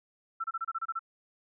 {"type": "tone bursts", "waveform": "sine", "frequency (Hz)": 1338, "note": "E6", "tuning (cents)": 25, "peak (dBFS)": -30, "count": 9, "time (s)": [0.4, 0.993], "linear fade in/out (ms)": 10, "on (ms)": 41, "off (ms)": 28, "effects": []}